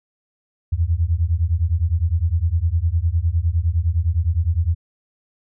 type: beating tone pair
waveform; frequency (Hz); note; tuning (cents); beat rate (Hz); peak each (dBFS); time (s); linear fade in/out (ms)
sine; 79.1 / 88.9; D#2 / F2; +29 / +31; 9.8; -19; 0.72-4.75; 10
effects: none